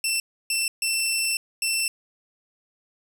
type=tone bursts at uneven times; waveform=15% pulse; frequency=2684 Hz; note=E7; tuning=31 cents sharp; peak=-15 dBFS; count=4; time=0.04-0.2 / 0.5-0.68 / 0.82-1.37 / 1.62-1.88 s; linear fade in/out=2 ms; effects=none